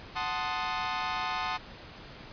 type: chord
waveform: sawtooth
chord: F# diminished seventh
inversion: none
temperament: equal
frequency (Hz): 740 / 880 / 1046.5 / 1244.5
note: F#5 / A5 / C6 / Eb6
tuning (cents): 0 / 0 / 0 / 0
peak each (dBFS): -32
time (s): 0.15-1.58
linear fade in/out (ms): 20
effects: pink hiss -47 dBFS RMS until 2.32 s + resampled to 11025 Hz